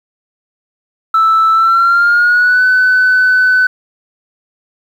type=tone with pitch glide; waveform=sine; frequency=1318.5 to 1505.8 Hz; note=E6 to F#6; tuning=0 to +30 cents; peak=-5 dBFS; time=1.14-3.67 s; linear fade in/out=5 ms; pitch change=+230 cents; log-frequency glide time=1.52-2.65 s; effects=tanh soft clip ceiling -4 dBFS + 7-bit